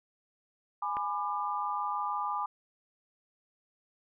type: chord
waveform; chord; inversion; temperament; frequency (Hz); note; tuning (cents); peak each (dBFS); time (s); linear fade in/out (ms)
sine; G# diminished; none; just; 830.6 / 996.7 / 1196.1; G#5 / B5 / D6; 0 / +16 / +31; -35 / -35 / -34; 0.82-2.46; 5
type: click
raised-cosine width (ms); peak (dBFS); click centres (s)
0.5; -25; 0.969
effects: none